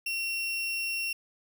35% pulse tone, 2730 Hz, F7, 40 cents flat, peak -28 dBFS, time 0.06-1.13 s, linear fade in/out 5 ms, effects none

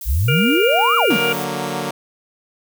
violet noise, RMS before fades -31 dBFS, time 0.01-1.44 s, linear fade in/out 2 ms
sine exponential two-way sweep, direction up then down, 54.1 to 1400 to 138.4 Hz, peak -14 dBFS, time 0.05-1.19 s, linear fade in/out 50 ms, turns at 0.96 s
harmonic tone, 471.1 Hz, A#4, 18 cents sharp, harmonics 1 / 3 / 5 / 6, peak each -22 / -22 / -22 / -22 dBFS, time 0.28-1.33 s, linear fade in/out 5 ms
10% pulse chord, D augmented, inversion none, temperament equal, 146.83 / 185 / 233.1 Hz, D3 / F#3 / A#3, 0 / 0 / 0 cents, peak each -18 dBFS, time 1.1-1.91 s, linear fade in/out 5 ms
effects none

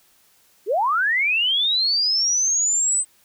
sine linear sweep, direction up, 349.2 to 8210 Hz, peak -17 dBFS, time 0.66-3.05 s, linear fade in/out 50 ms, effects white hiss -58 dBFS RMS until 3.24 s

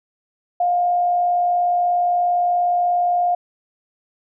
sine tone with frequency modulation, 708 Hz, F5, 23 cents sharp, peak -15 dBFS, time 0.6-3.35 s, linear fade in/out 5 ms, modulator 57 Hz, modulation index 0.23, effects none

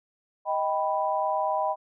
sine chord, Eb augmented, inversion none, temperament equal with one note detuned, 626.2 / 784 / 987.8 Hz, Eb5 / G5 / B5, +11 / 0 / 0 cents, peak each -28 dBFS, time 0.45-1.76 s, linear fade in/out 50 ms, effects none

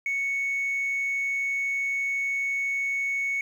sine tone, 2217 Hz, C#7, in tune, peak -23 dBFS, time 0.06-3.41 s, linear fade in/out 2 ms, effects tanh soft clip ceiling -22 dBFS + 9-bit

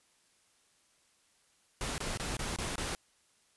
pink noise bursts, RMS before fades -36 dBFS, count 6, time 1.81-2.95 s, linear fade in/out 0 ms, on 170 ms, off 24 ms, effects white hiss -69 dBFS RMS until 3.56 s + resampled to 24000 Hz

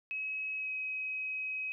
sine tone with pitch glide, 2559 to 2538 Hz, D#7 to D#7, +48 to +34 cents, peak -34 dBFS, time 0.11-1.72 s, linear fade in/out 0 ms, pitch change -14 cents, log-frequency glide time 0.57-0.7 s, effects none

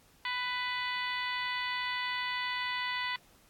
harmonic tone, 496.5 Hz, B4, 9 cents sharp, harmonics 2 / 3 / 4 / 5 / 6 / 7 / 8 / 9, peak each -37 / -43 / -35 / -44 / -42 / -42 / -48 / -46 dBFS, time 0.25-3.16 s, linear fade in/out 2 ms, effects pink hiss -63 dBFS RMS until 3.49 s + AAC 64 kbps

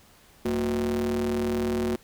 square ring-modulated tone, 69.3 Hz, C#2, in tune, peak -22 dBFS, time 0.45-1.96 s, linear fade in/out 5 ms, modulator 297 Hz, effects pink hiss -56 dBFS RMS until 2.03 s

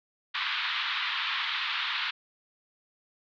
white band-pass noise, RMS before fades -31 dBFS, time 0.34-2.11 s, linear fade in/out 10 ms, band 980 to 3900 Hz, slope 48 dB/octave, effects none

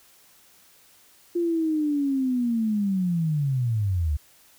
sine linear sweep, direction down, 349.2 to 69.6 Hz, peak -21 dBFS, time 1.35-4.17 s, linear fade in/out 10 ms, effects white hiss -56 dBFS RMS until 4.58 s

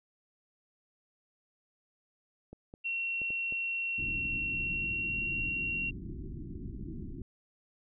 clicks, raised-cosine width 2 ms, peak -33 dBFS, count 5, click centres 2.53 / 2.739 / 3.217 / 3.305 / 3.524 s
sine tone with pitch glide, 2728 to 2745 Hz, F7 to F7, -41 to -31 cents, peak -31 dBFS, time 2.84-5.91 s, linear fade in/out 20 ms, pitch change +10 cents, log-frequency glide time 4.52-5.29 s
pink low-pass noise, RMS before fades -41 dBFS, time 3.98-7.22 s, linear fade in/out 2 ms, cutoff 370 Hz, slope 96 dB/octave
effects none

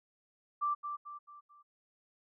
sine tone with echo, 1174 Hz, D6, 1 cent flat, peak -29 dBFS, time 0.61-0.75 s, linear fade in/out 20 ms, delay 220 ms, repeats 4, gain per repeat -7 dB, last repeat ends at 1.63 s, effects none

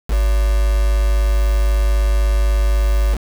sine tone with quantisation, 51.91 Hz, G#1, in tune, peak -12 dBFS, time 0.08-3.18 s, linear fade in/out 50 ms, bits 4, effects none

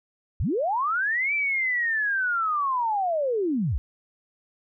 sine linear two-way sweep, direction up then down, 46.25 to 2349 to 46.25 Hz, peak -22 dBFS, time 0.4-3.78 s, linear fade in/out 0 ms, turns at 1.34 s, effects none

